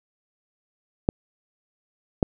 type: clicks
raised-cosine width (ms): 2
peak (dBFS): -5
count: 2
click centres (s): 1.089 / 2.228
effects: none